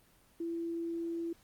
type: tone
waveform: sine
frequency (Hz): 335.4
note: E4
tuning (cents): +30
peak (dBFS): -34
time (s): 0.4-1.33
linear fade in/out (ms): 5
effects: pink hiss -65 dBFS RMS until 1.43 s + Opus 24 kbps